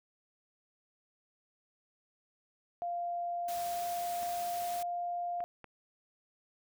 sine tone with pitch glide, 696 to 700.8 Hz, F5 to F5, -6 to +6 cents, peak -33 dBFS, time 2.82-5.44 s, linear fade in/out 0 ms, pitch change +12 cents, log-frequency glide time 3.31-4.28 s
white noise, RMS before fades -45 dBFS, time 3.48-4.83 s, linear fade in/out 5 ms
clicks, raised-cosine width 0.5 ms, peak -33 dBFS, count 3, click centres 4.23 / 5.405 / 5.643 s
effects none

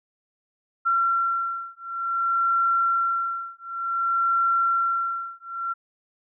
sine beating tone pair, 1363 / 1363.55 Hz, F6 / F6, -43 / -42 cents, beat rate 0.55 Hz, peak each -24 dBFS, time 0.85-5.74 s, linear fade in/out 20 ms, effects none

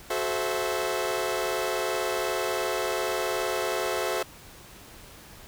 sawtooth chord, F# half-diminished seventh, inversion none, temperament equal with one note detuned, 370 / 432.7 / 523.3 / 659.3 Hz, F#4 / A4 / C5 / E5, 0 / -29 / 0 / 0 cents, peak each -28 dBFS, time 0.1-4.23 s, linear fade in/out 5 ms, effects pink hiss -48 dBFS RMS until 5.47 s

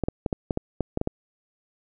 clicks, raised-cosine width 2 ms, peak -11 dBFS, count 10, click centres 0.037 / 0.085 / 0.262 / 0.328 / 0.508 / 0.574 / 0.807 / 0.974 / 1.014 / 1.074 s, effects none

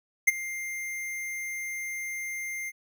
square tone with ADSR envelope, 2100 Hz, C7, 6 cents sharp, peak -15 dBFS, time 0.27-2.72 s, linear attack 12 ms, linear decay 23 ms, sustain -18 dB, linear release 38 ms, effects none

